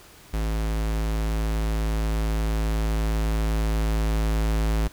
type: tone with level ramp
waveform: square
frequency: 54.1 Hz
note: A1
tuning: 29 cents flat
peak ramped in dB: -24 to -21 dBFS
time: 0.33-4.88 s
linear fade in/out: 10 ms
effects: pink hiss -49 dBFS RMS until 4.92 s